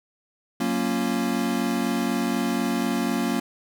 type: chord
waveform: square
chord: Gb major seventh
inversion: none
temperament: equal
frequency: 185 / 233.1 / 277.2 / 349.2 Hz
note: Gb3 / Bb3 / Db4 / F4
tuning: 0 / 0 / 0 / 0 cents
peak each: -31 / -26 / -29 / -32 dBFS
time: 0.6-3.4 s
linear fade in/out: 5 ms
effects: none